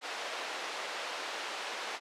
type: band-pass noise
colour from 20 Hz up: pink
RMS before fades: -39 dBFS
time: 0.01-2 s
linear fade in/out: 50 ms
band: 560 to 4500 Hz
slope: 12 dB/octave
effects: high-pass 300 Hz 12 dB/octave + low-pass 11000 Hz 12 dB/octave